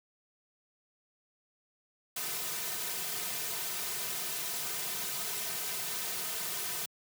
white noise with comb filter, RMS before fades -36 dBFS, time 2.16-6.86 s, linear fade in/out 5 ms, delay 3.6 ms, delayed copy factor -0.95, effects high-pass 150 Hz 12 dB/octave

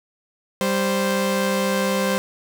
sawtooth tone pair together, 195.9 / 523.4 Hz, G3 / C5, -1 / 0 cents, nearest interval octave + perfect fourth, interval 1701 cents, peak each -18 dBFS, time 0.61-2.18 s, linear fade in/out 0 ms, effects none

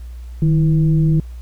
sine tone with frequency modulation, 155.56 Hz, D#3, in tune, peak -11 dBFS, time 0.42-1.2 s, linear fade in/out 2 ms, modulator 173 Hz, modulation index 0.49, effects added 60 Hz sine -29 dBFS peak until 1.41 s + pink hiss -53 dBFS RMS until 1.41 s

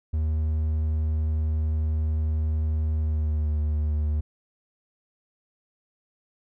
triangle tone with pitch glide, 77.78 to 75.52 Hz, D#2 to D2, 0 to +49 cents, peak -20 dBFS, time 0.13-4.21 s, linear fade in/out 10 ms, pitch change -51 cents, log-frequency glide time 3-3.54 s, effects none

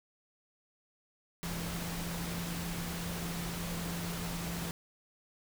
sine tone in noise, 170.8 Hz, F3, 38 cents flat, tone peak -38 dBFS, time 1.43-4.71 s, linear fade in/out 0 ms, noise pink, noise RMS -40 dBFS, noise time 1.43-4.71 s, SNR -1 dB, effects none

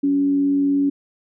sine tone with frequency modulation, 281.2 Hz, C#4, 25 cents sharp, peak -15 dBFS, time 0.03-0.9 s, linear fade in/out 10 ms, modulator 96.3 Hz, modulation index 0.2, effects none

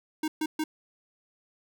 square tone bursts, 311.1 Hz, D#4, in tune, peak -27 dBFS, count 3, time 0.23-0.64 s, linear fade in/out 5 ms, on 50 ms, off 130 ms, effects none

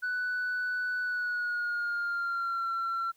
sine tone with pitch glide, 1488 to 1356.6 Hz, F#6 to E6, +9 to +49 cents, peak -27 dBFS, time 0.02-3.12 s, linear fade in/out 20 ms, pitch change -160 cents, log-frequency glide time 1.01-2.69 s, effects tanh soft clip ceiling -27 dBFS + white hiss -68 dBFS RMS until 3.16 s

